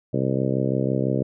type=harmonic tone; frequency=66 Hz; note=C2; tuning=16 cents sharp; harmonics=2 / 3 / 4 / 5 / 6 / 7 / 8 / 9; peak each=-25 / -27 / -28 / -29 / -30 / -30 / -31 / -32 dBFS; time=0.13-1.23 s; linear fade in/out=10 ms; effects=none